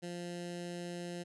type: tone with notch filter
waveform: 15% pulse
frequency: 174.61 Hz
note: F3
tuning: in tune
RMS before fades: -42 dBFS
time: 0.02-1.24 s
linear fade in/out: 20 ms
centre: 1100 Hz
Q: 0.86
effects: resampled to 24000 Hz